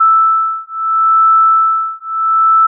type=beating tone pair; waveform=sine; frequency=1318.5 / 1319.25 Hz; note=E6 / E6; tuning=0 / +1 cents; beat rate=0.75 Hz; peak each=-11 dBFS; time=0-2.67 s; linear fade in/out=10 ms; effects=none